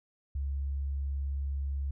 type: tone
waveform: sine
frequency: 69.3 Hz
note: C#2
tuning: in tune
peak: -30 dBFS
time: 0.35-1.91 s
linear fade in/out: 5 ms
effects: none